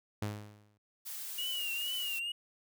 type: tone with exponential decay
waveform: sawtooth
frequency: 104.5 Hz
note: G#2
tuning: 11 cents sharp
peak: -28 dBFS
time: 0.22-0.78 s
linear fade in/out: 5 ms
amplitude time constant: 120 ms
type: noise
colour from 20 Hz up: blue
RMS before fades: -42 dBFS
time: 1.05-2.2 s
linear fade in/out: 20 ms
type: tone with vibrato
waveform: triangle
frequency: 2866 Hz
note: F7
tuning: 44 cents sharp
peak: -33 dBFS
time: 1.38-2.32 s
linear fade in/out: 5 ms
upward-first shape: triangle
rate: 2.2 Hz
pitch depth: 96 cents each way
effects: none